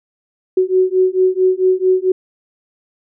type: beating tone pair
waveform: sine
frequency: 370 / 374.5 Hz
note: F#4 / F#4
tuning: 0 / +21 cents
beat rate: 4.5 Hz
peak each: -14 dBFS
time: 0.57-2.12 s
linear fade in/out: 5 ms
effects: none